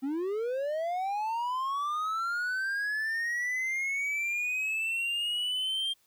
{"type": "linear sweep", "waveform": "triangle", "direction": "up", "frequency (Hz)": [257.5, 3200], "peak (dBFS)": -27, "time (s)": [0.02, 5.94], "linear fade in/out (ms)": 20, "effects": ["white hiss -68 dBFS RMS until 6.06 s"]}